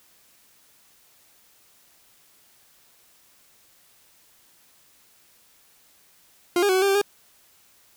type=tone with pitch steps; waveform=40% pulse; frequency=351 / 407 / 373.5 / 376.5 / 397.5 / 391.5 / 407 Hz; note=F4 / G#4 / F#4 / F#4 / G4 / G4 / G#4; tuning=+9 / -35 / +16 / +30 / +24 / -2 / -35 cents; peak=-17 dBFS; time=6.56-7.015 s; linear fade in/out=2 ms; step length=65 ms; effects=white hiss -58 dBFS RMS until 7.96 s